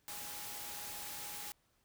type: tone in noise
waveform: sine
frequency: 828 Hz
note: G#5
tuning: 5 cents flat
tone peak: -54 dBFS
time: 0.08-1.52 s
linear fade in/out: 0 ms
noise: white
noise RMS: -45 dBFS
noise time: 0.08-1.52 s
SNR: -12 dB
effects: pink hiss -75 dBFS RMS until 1.84 s